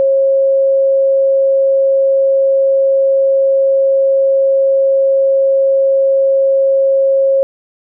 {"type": "tone", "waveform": "sine", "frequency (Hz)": 542, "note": "C#5", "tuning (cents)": -39, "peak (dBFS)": -8, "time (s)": [0, 7.43], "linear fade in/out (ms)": 0, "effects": []}